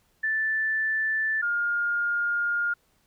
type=tone pair in turn; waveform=sine; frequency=1760 / 1415.8 Hz; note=A6 / F6; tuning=0 / +23 cents; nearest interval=major third; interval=377 cents; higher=first; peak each=-23 dBFS; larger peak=neither; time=0.23-1.42 / 1.42-2.74 s; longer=second; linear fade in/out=10 ms; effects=pink hiss -67 dBFS RMS until 3.06 s